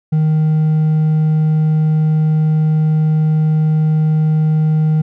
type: tone with hard clipping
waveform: triangle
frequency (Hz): 155.56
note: D#3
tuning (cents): 0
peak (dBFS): -11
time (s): 0.12-5.02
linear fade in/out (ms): 10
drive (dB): 5
effects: none